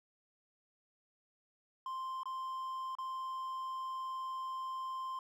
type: tone with dropouts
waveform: triangle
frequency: 1046.5 Hz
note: C6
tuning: in tune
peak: -36 dBFS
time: 1.86-5.19 s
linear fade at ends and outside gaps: 2 ms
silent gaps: 2.233-2.256 / 2.952-2.985 s
effects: none